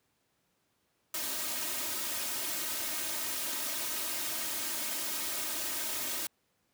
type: noise with comb filter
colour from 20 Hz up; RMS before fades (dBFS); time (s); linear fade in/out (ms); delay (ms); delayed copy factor
white; -35; 1.14-6.27; 2; 3.2; +0.85
effects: pink hiss -75 dBFS RMS until 6.73 s + high-pass 100 Hz 12 dB/octave